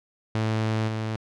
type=tone with level steps; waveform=sawtooth; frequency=110 Hz; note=A2; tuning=in tune; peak=-19 / -23 dBFS; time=0.35-1.16 s; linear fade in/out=0 ms; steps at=0.87 s; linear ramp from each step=20 ms; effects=low-pass 5000 Hz 12 dB/octave